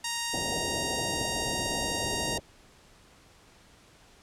5% pulse tone, 933 Hz, A#5, 1 cent sharp, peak -17 dBFS, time 0.04-2.38 s, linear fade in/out 5 ms
white low-pass noise, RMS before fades -35 dBFS, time 0.33-2.4 s, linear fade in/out 10 ms, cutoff 790 Hz, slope 96 dB/octave
effects pink hiss -57 dBFS RMS until 4.22 s + low-pass 9000 Hz 12 dB/octave

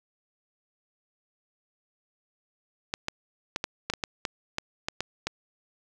clicks, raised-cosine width 0.2 ms, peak -11 dBFS, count 12, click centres 2.939 / 3.084 / 3.561 / 3.641 / 3.9 / 3.937 / 4.038 / 4.252 / 4.584 / 4.885 / 5.006 / 5.27 s, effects none

